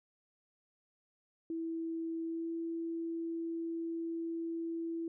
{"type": "tone with pitch glide", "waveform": "sine", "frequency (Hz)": [328.3, 331.7], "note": ["E4", "E4"], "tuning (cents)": [-7, 11], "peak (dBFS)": -35, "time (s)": [1.5, 5.08], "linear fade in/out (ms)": 2, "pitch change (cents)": 18, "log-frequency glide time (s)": [2.24, 2.51], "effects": []}